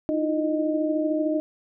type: tone cluster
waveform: sine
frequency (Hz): 305.8 / 325.4 / 338.9 / 619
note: D#4 / E4 / E4 / D#5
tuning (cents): -30 / -22 / +48 / -9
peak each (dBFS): -24 / -32 / -32 / -26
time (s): 0.09-1.4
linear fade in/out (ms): 0
effects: none